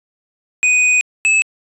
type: tone pair in turn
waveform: square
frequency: 2489 / 2604 Hz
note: D#7 / E7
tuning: 0 / -22 cents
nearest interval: minor second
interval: 78 cents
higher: second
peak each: -11 dBFS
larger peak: neither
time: 0.63-1.01 / 1.25-1.42 s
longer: first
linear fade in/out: 0 ms
effects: resampled to 22050 Hz